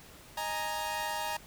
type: chord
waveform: sawtooth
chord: D# suspended fourth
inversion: none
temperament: equal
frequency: 622.3 / 830.6 / 932.3 Hz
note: D#5 / G#5 / A#5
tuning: 0 / 0 / 0 cents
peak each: -37 / -34 / -31 dBFS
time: 0.37-1.37 s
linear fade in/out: 5 ms
effects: pink hiss -53 dBFS RMS until 1.46 s